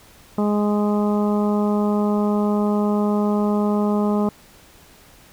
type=harmonic tone; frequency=207.7 Hz; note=G#3; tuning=in tune; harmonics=1 / 2 / 3 / 4 / 5 / 6; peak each=-18 / -24 / -28 / -30 / -32 / -34 dBFS; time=0.38-4.29 s; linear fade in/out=2 ms; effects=pink hiss -49 dBFS RMS until 5.32 s